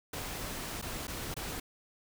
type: noise with dropouts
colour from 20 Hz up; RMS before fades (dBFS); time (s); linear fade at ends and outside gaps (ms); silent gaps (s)
pink; -39; 0.13-1.6; 5; 0.816-0.823 / 1.071-1.079 / 1.342-1.365
effects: none